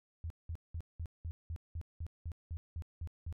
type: tone bursts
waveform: sine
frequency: 82.3 Hz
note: E2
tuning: 2 cents flat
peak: -37 dBFS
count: 13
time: 0.24-3.326 s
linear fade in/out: 0 ms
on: 62 ms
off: 190 ms
effects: none